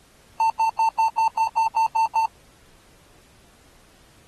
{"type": "tone bursts", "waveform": "triangle", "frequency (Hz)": 896, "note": "A5", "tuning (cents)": 31, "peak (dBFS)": -14, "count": 10, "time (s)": [0.4, 2.255], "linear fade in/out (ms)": 2, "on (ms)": 100, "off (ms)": 95, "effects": ["pink hiss -55 dBFS RMS until 4.27 s", "AAC 32 kbps"]}